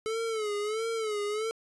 square tone with vibrato, 433.4 Hz, A4, 26 cents flat, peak -30 dBFS, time 0.06-1.51 s, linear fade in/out 0 ms, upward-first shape sine, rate 1.5 Hz, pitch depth 94 cents each way, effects resampled to 24000 Hz

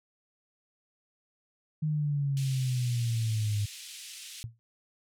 sine exponential sweep, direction down, 155.56 to 102.1 Hz, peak -26 dBFS, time 1.82-3.66 s, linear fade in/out 10 ms
pink band-pass noise, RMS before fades -45 dBFS, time 2.37-4.43 s, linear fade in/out 0 ms, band 2600 to 11000 Hz, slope 24 dB/octave
sine tone with exponential decay, 115.2 Hz, A#2, 20 cents flat, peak -31 dBFS, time 4.44-4.59 s, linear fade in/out 0 ms, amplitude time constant 31 ms
effects none

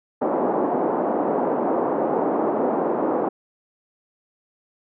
pink band-pass noise, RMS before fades -22 dBFS, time 0.21-3.29 s, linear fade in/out 10 ms, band 260 to 910 Hz, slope 24 dB/octave, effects none

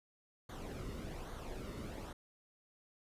brown noise with flanger, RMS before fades -45 dBFS, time 0.49-2.13 s, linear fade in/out 5 ms, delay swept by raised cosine 0.38 to 1.26 ms, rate 1.2 Hz, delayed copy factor -0.6, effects resampled to 32000 Hz

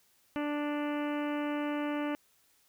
harmonic tone, 294 Hz, D4, 2 cents sharp, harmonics 1 / 2 / 3 / 4 / 5 / 6 / 7 / 8 / 9 / 10, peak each -32 / -38 / -42 / -44 / -46 / -48 / -49 / -50 / -51 / -52 dBFS, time 0.36-2.15 s, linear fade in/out 0 ms, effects white hiss -68 dBFS RMS until 2.68 s

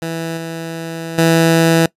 15% pulse tone with level steps, 164.5 Hz, E3, 3 cents flat, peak -14 / -17 / -3 dBFS, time 0.02-1.86 s, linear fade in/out 2 ms, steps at 0.37 / 1.18 s, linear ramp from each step 5 ms, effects noise-tail reverb RT60 0.1 s tail -22 dB re dry + resampled to 32000 Hz

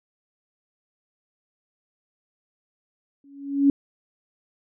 sine tone with exponential growth, 279.8 Hz, C#4, 16 cents sharp, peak -11 dBFS, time 3.24-3.7 s, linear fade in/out 2 ms, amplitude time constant 99 ms, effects none

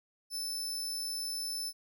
sawtooth tone, 5274 Hz, E8, in tune, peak -32 dBFS, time 0.3-1.73 s, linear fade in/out 50 ms, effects none

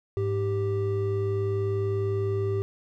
triangle tone pair together, 103.83 / 392 Hz, G#2 / G4, 0 / 0 cents, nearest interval octave + major seventh, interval 2300 cents, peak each -25 dBFS, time 0.17-2.62 s, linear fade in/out 0 ms, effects none

